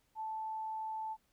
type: tone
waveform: sine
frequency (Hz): 877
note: A5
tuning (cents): -6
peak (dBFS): -37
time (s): 0.15-1.17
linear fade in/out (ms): 50
effects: pink hiss -75 dBFS RMS until 1.32 s